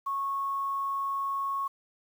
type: tone with quantisation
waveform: sine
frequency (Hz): 1100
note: C#6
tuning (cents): -14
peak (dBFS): -28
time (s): 0.06-1.68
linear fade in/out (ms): 10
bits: 9
effects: none